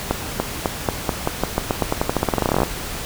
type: accelerating click train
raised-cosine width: 1 ms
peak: -3 dBFS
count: 28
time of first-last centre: 0.11-2.633 s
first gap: 290 ms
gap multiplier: 0.89
effects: pink hiss -29 dBFS RMS until 3.05 s